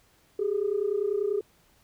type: tone pair together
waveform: sine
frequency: 390.6 / 420.8 Hz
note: G4 / G#4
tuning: -6 / +23 cents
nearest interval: minor second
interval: 129 cents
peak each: -27 / -26 dBFS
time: 0.39-1.41 s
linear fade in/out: 5 ms
effects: tanh soft clip ceiling -18 dBFS + pink hiss -63 dBFS RMS until 1.83 s